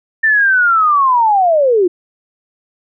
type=linear sweep; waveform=sine; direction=down; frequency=1799 to 337.2 Hz; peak=-8 dBFS; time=0.23-1.88 s; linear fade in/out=10 ms; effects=none